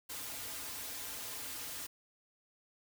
white noise with comb filter, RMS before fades -43 dBFS, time 0.09-1.87 s, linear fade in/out 10 ms, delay 5.3 ms, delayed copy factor -0.95, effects none

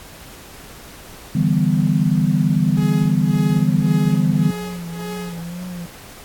sine chord, E minor seventh, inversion third, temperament equal, 146.83 / 164.81 / 196 / 246.9 Hz, D3 / E3 / G3 / B3, 0 / 0 / 0 / 0 cents, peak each -19 / -18 / -19 / -22 dBFS, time 1.35-4.51 s, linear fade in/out 5 ms
sawtooth tone with tremolo, 419.8 Hz, G#4, 19 cents sharp, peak -24 dBFS, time 2.77-5.43 s, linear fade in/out 2 ms, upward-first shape sine, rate 1.8 Hz, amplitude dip 90%
triangle tone with vibrato, 174.61 Hz, F3, in tune, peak -25 dBFS, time 3.53-5.86 s, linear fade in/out 5 ms, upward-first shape triangle, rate 2 Hz, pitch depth 75 cents each way
effects pink hiss -40 dBFS RMS until 6.24 s + AAC 64 kbps

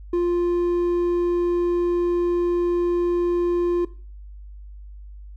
sine tone with hard clipping, 349.2 Hz, F4, in tune, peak -19 dBFS, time 0.13-3.85 s, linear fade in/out 5 ms, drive 3 dB, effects noise-tail reverb RT60 0.4 s tail -18 dB re dry + added 50 Hz sine -37 dBFS peak until 5.36 s

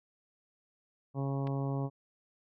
harmonic tone, 137.5 Hz, C#3, 14 cents flat, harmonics 1 / 2 / 3 / 4 / 5 / 6 / 7 / 8, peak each -32 / -38 / -42 / -44 / -46 / -48 / -49 / -50 dBFS, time 1.14-1.9 s, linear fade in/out 50 ms
clicks, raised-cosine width 0.3 ms, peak -32 dBFS, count 2, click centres 1.471 / 1.474 s
effects none

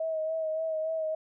sine tone with vibrato, 637 Hz, D#5, 41 cents sharp, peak -28 dBFS, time 0-1.15 s, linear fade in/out 5 ms, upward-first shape sine, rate 3.5 Hz, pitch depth 28 cents each way, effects none

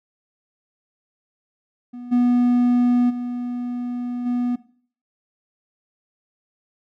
triangle tone with level steps, 244.4 Hz, B3, 18 cents flat, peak -30 / -12 / -22 / -17 dBFS, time 1.93-4.56 s, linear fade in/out 10 ms, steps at 2.11 / 3.09 / 4.25 s, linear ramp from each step 20 ms, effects noise-tail reverb RT60 0.5 s tail -18 dB re dry

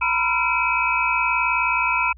sine tone cluster, 940 / 999 / 1365 / 2324 / 2554 Hz, A#5 / B5 / F6 / D7 / D#7, +14 / +20 / -40 / -19 / +45 cents, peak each -27 / -23 / -25 / -25 / -23 dBFS, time 0.01-2.13 s, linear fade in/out 10 ms, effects added 60 Hz sine -42 dBFS peak until 2.17 s

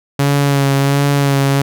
sawtooth tone with vibrato, 140 Hz, C#3, 18 cents sharp, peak -7 dBFS, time 0.19-1.62 s, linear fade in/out 5 ms, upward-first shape sine, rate 1.4 Hz, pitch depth 26 cents each way, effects none

